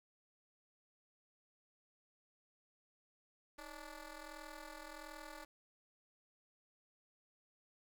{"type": "ring-modulated tone", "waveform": "10% pulse", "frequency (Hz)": 293.7, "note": "D4", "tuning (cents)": 0, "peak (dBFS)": -38, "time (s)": [3.58, 5.45], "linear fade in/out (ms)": 5, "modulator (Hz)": 273, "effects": []}